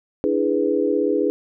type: chord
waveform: sine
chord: E dominant seventh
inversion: third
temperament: equal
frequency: 293.7 / 329.6 / 415.3 / 493.9 Hz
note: D4 / E4 / G#4 / B4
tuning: 0 / 0 / 0 / 0 cents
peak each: -23 / -24 / -21 / -23 dBFS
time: 0.24-1.3 s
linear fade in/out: 0 ms
effects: none